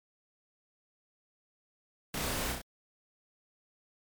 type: noise with echo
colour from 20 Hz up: pink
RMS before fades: -36 dBFS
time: 2.14-2.52 s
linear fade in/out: 2 ms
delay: 32 ms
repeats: 3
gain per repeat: -3 dB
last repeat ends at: 2.616 s
effects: MP3 96 kbps